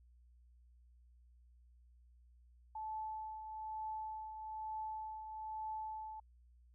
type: tone with tremolo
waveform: sine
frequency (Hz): 870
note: A5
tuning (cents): -20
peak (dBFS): -39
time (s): 2.75-6.2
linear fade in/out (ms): 5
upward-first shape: triangle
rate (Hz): 1.1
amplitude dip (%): 55
effects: added 60 Hz sine -62 dBFS peak until 6.74 s